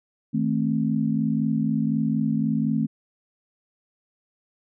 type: chord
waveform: sine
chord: A diminished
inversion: second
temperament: just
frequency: 158.4 / 220 / 264 Hz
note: Eb3 / A3 / C4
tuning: +31 / 0 / +16 cents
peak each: -26 / -23 / -26 dBFS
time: 0.33-2.87 s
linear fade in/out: 20 ms
effects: none